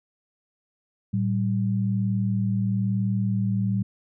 sine tone pair together, 112.4 / 193.47 Hz, A2 / G3, +37 / -22 cents, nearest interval major sixth, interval 941 cents, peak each -24 dBFS, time 1.13-3.83 s, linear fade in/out 10 ms, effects none

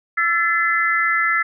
sine tone cluster, 1338 / 1739 / 2036 Hz, E6 / A6 / C7, +25 / -21 / -48 cents, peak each -20 dBFS, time 0.17-1.43 s, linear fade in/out 10 ms, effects none

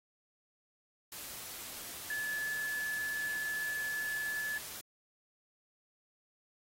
sine tone in noise, 1726 Hz, A6, 34 cents flat, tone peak -34 dBFS, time 2.1-4.58 s, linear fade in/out 2 ms, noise white, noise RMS -45 dBFS, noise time 1.12-4.81 s, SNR +8 dB, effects AAC 48 kbps

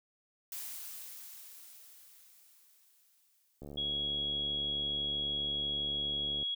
blue noise with exponential decay, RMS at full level -41 dBFS, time 0.52-4.3 s, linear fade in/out 1 ms, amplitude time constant 820 ms
click train, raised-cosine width 2 ms, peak -33 dBFS, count 204, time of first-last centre 3.62-6.428 s, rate 72.3 Hz
sine tone, 3322 Hz, G#7, in tune, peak -32 dBFS, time 3.77-6.55 s, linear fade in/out 10 ms
effects none

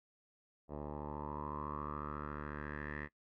10% pulse tone with low-pass filter sweep, 74 Hz, D2, 14 cents sharp, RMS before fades -43 dBFS, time 0.68-3.09 s, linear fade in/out 50 ms, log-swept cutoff 730 to 1900 Hz, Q 6.6, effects noise-tail reverb RT60 0.1 s tail -22 dB re dry

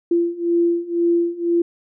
sine beating tone pair, 341 / 343 Hz, F4 / F4, -41 / -31 cents, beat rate 2 Hz, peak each -20 / -18 dBFS, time 0.11-1.62 s, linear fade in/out 5 ms, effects none

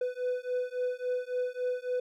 triangle beating tone pair, 497.1 / 500.7 Hz, B4 / B4, +11 / +24 cents, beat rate 3.6 Hz, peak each -31 dBFS, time 0.01-2 s, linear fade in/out 5 ms, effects none

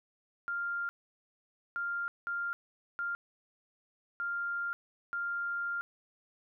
sine tone bursts at uneven times, 1396.9 Hz, F6, in tune, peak -32 dBFS, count 6, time 0.48-0.89 / 1.76-2.08 / 2.27-2.53 / 2.99-3.15 / 4.2-4.73 / 5.13-5.81 s, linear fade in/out 0 ms, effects none

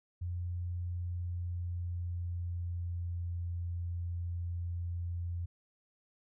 sine tone with pitch glide, 88 to 86.59 Hz, F2 to F2, +14 to -14 cents, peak -34 dBFS, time 0.21-5.46 s, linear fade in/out 10 ms, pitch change -28 cents, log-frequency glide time 0.89-3.39 s, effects none

